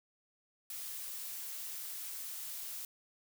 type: noise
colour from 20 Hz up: blue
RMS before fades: -43 dBFS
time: 0.7-2.85 s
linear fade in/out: 2 ms
effects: none